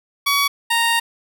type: tone pair in turn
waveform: 15% pulse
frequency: 1130 / 928.1 Hz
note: C#6 / A#5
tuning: +33 / -8 cents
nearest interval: minor third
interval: 341 cents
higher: first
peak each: -9 dBFS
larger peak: neither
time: 0.26-0.48 / 0.7-1 s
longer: second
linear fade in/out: 10 ms
effects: none